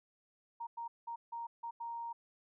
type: tone bursts at uneven times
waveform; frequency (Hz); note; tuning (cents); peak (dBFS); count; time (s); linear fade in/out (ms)
sine; 932.3; A#5; 0; -39; 6; 0.6-0.67 / 0.77-0.88 / 1.07-1.16 / 1.32-1.47 / 1.63-1.71 / 1.8-2.13; 10
effects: none